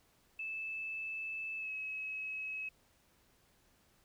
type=tone with pitch glide; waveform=sine; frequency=2625 to 2567 Hz; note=E7 to E7; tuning=-8 to -47 cents; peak=-38 dBFS; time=0.39-2.69 s; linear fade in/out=5 ms; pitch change=-39 cents; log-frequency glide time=1.57-1.71 s; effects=pink hiss -70 dBFS RMS until 4.04 s